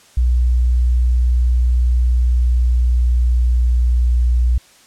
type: tone with pitch glide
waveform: sine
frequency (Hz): 61 to 60.4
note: B1 to B1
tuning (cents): -21 to -38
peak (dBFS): -11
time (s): 0.17-4.58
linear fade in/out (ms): 5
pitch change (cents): -17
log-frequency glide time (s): 1.83-3.85
effects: white hiss -48 dBFS RMS until 4.86 s + low-pass 9000 Hz 12 dB/octave